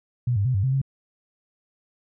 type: tone with pitch steps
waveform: sine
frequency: 122.3 / 100.1 / 128.4 / 97.4 / 131.9 / 135.5 Hz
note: B2 / G2 / C3 / G2 / C3 / C#3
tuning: -16 / +37 / -32 / -11 / +14 / -39 cents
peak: -19 dBFS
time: 0.27-0.816 s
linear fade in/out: 5 ms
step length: 91 ms
effects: none